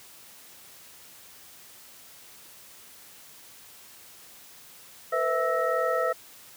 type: tone cluster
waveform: sine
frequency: 466.3 / 508 / 655 / 1313 / 1877 Hz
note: A#4 / B4 / E5 / E6 / A#6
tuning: +1 / +49 / -11 / -7 / +11 cents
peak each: -34 / -28 / -28 / -28 / -35 dBFS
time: 5.12-6.13 s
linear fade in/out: 10 ms
effects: white hiss -50 dBFS RMS until 6.56 s + high-pass 60 Hz 12 dB/octave